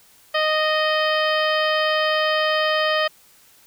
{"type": "harmonic tone with a mistuned harmonic", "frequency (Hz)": 619, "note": "D#5", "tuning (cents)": -9, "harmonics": [1, 2, 3, 4, 5, 6, 7, 8], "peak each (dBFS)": [-21, -24, -24, -31, -26, -36, -36, -34], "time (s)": [0.34, 3.08], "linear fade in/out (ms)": 10, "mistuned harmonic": 4, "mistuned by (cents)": 31, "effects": ["white hiss -53 dBFS RMS until 3.66 s"]}